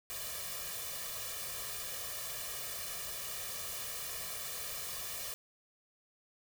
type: noise with comb filter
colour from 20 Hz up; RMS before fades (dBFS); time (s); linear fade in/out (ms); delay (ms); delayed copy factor
white; -41; 0.1-5.34; 0; 1.7; +1
effects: none